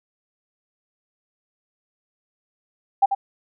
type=tone with echo; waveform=sine; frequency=790 Hz; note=G5; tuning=13 cents sharp; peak=-11 dBFS; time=3.02-3.06 s; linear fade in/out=10 ms; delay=90 ms; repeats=1; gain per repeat=-7 dB; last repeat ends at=3.15 s; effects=none